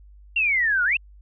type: exponential two-way sweep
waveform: sine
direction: down then up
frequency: 2794 to 1396.9 to 2794 Hz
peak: -18 dBFS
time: 0.36-0.97 s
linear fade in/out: 5 ms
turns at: 0.84 s
effects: added 50 Hz sine -45 dBFS peak until 1.21 s